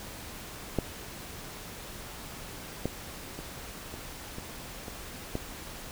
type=clicks; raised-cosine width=2 ms; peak=-12 / -15 / -25 / -26 / -26 / -26 / -17 dBFS; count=7; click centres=0.787 / 2.856 / 3.39 / 3.94 / 4.384 / 4.882 / 5.354 s; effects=pink hiss -43 dBFS RMS until 5.91 s